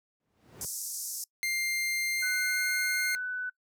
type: noise with exponential growth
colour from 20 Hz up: brown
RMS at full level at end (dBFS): -36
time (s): 0.2-0.65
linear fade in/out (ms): 2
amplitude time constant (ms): 96
type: band-pass noise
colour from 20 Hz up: pink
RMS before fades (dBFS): -37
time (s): 0.61-1.24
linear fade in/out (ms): 2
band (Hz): 5400 to 14000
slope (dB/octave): 48
type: tone with pitch glide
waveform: sawtooth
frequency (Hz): 2100 to 2117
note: C7 to C7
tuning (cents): +6 to +20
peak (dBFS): -25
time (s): 1.43-3.15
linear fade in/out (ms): 0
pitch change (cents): +14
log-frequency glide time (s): 2.15-2.68
type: tone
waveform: sine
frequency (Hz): 1496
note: F#6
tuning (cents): +19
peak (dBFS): -31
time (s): 2.22-3.5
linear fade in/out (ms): 10
effects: noise-tail reverb RT60 0.1 s tail -24 dB re dry + high-pass 150 Hz 12 dB/octave